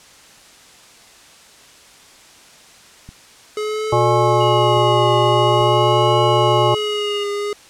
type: click train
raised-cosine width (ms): 5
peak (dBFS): -24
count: 4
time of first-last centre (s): 3.09-5.611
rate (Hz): 1.19
type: tone with vibrato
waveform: square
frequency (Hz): 423.6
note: G#4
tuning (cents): +34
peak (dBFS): -21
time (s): 3.57-7.53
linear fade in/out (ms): 2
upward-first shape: triangle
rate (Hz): 0.47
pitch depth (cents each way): 70
type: harmonic tone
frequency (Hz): 120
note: B2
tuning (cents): -49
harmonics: 1 / 3 / 5 / 7 / 9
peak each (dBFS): -19 / -19 / -19 / -19 / -19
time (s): 3.92-6.75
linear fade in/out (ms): 10
type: tone with pitch glide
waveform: sine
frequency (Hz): 2907 to 2859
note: F#7 to F7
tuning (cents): -31 to +40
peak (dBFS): -24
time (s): 4.4-7.24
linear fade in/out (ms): 10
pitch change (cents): -29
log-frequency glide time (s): 6.86-7.1
effects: white hiss -45 dBFS RMS until 7.69 s + low-pass 8000 Hz 12 dB/octave